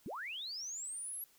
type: linear sweep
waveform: sine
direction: up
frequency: 143 to 11600 Hz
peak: -40 dBFS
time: 0.06-1.24 s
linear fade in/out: 0 ms
effects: white hiss -67 dBFS RMS until 1.38 s